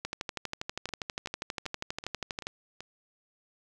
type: two click trains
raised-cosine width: 0.2 ms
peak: -16 / -24 dBFS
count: 31 / 6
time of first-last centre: 0.05-2.469 / 0.89-2.806 s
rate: 12.4 / 2.61 Hz
effects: none